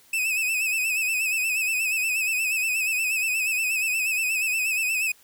45% pulse tone with vibrato, 2576 Hz, E7, 41 cents flat, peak -22 dBFS, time 0.13-5.12 s, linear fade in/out 5 ms, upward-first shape sine, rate 8.4 Hz, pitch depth 70 cents each way, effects white hiss -56 dBFS RMS until 5.23 s

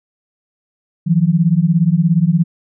sine beating tone pair, 159.8 / 176.8 Hz, D#3 / F3, +47 / +22 cents, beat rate 17 Hz, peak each -13 dBFS, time 1.06-2.44 s, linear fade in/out 20 ms, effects none

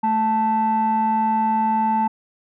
sine tone pair together, 219.6 / 880 Hz, A3 / A5, -3 / 0 cents, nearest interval 2 octaves, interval 2403 cents, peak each -21 / -16 dBFS, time 0.03-2.08 s, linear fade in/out 10 ms, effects tanh soft clip ceiling -13 dBFS

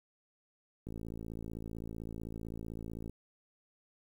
click train, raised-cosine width 3 ms, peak -30 dBFS, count 125, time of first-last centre 0.87-3.096 s, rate 55.7 Hz, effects 10-bit

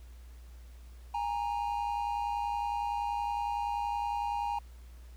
triangle tone pair together, 821.6 / 932.3 Hz, G#5 / A#5, -19 / 0 cents, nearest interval major second, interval 219 cents, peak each -31 / -32 dBFS, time 1.14-4.59 s, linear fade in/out 5 ms, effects added 60 Hz sine -47 dBFS peak until 5.16 s + pink hiss -63 dBFS RMS until 5.16 s

